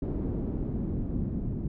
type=noise with low-pass filter sweep; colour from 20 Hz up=pink; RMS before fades=-31 dBFS; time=0.02-1.68 s; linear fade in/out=5 ms; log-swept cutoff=330 to 210 Hz; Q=1.5; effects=none